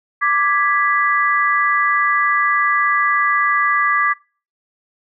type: chord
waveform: sine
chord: G# diminished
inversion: second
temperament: equal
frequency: 1174.7 / 1661.2 / 1975.5 Hz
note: D6 / G#6 / B6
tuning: 0 / 0 / 0 cents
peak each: -16 / -19 / -19 dBFS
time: 0.21-4.14 s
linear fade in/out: 20 ms
effects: noise-tail reverb RT60 0.4 s tail -25 dB re dry